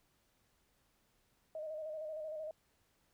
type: tone with vibrato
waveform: sine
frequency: 622.3 Hz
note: D#5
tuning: in tune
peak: -40 dBFS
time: 1.55-2.51 s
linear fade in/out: 2 ms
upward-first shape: square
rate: 13 Hz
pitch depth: 37 cents each way
effects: pink hiss -75 dBFS RMS until 3.13 s